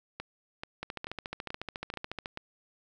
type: two click trains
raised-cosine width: 0.3 ms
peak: -20 / -21 dBFS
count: 21 / 6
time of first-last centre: 0.83-2.259 / 0.2-2.374 s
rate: 14 / 2.3 Hz
effects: none